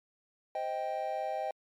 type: chord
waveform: triangle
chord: C minor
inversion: none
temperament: just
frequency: 523.3 / 627.9 / 784.9 Hz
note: C5 / Eb5 / G5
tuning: 0 / +16 / +2 cents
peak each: -38 / -34 / -33 dBFS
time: 0.55-1.51 s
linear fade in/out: 2 ms
effects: MP3 96 kbps